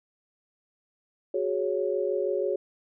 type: chord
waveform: sine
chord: F# suspended second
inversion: none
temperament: just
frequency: 370 / 416.2 / 555 Hz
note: F#4 / G#4 / C#5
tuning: 0 / +4 / +2 cents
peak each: -29 dBFS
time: 1.34-2.56 s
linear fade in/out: 5 ms
effects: none